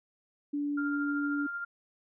sine tone, 289.6 Hz, D4, 24 cents flat, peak -29 dBFS, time 0.53-1.47 s, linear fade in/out 10 ms
sine tone with tremolo, 1396.9 Hz, F6, in tune, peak -32 dBFS, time 0.77-1.65 s, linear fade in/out 10 ms, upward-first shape triangle, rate 13 Hz, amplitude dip 40%
effects none

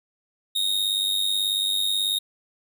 45% pulse tone with amplitude modulation, 3729 Hz, A#7, in tune, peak -19 dBFS, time 0.55-2.19 s, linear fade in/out 10 ms, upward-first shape sine, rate 98.3 Hz, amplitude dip 65%, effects none

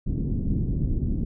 pink low-pass noise, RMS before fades -25 dBFS, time 0.06-1.25 s, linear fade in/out 10 ms, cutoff 280 Hz, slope 24 dB/octave, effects none

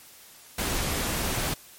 pink noise, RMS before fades -28 dBFS, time 0.58-1.54 s, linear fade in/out 5 ms, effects white hiss -50 dBFS RMS until 1.78 s + MP3 64 kbps

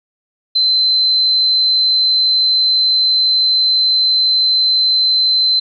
sine tone, 4073 Hz, C8, 47 cents flat, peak -10 dBFS, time 0.55-5.6 s, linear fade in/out 10 ms, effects none

